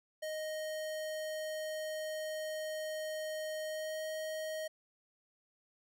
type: tone with pitch glide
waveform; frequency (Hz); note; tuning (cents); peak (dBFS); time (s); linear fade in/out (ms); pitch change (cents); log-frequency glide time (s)
square; 622.3 to 627.4; D#5 to D#5; 0 to +14; -38; 0.22-4.68; 10; +14; 3.64-4.06
effects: none